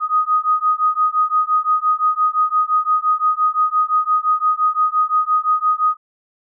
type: beating tone pair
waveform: sine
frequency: 1244.5 / 1250.3 Hz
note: D#6 / D#6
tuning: 0 / +8 cents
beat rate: 5.8 Hz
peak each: -17 dBFS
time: 0-5.97 s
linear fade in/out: 50 ms
effects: none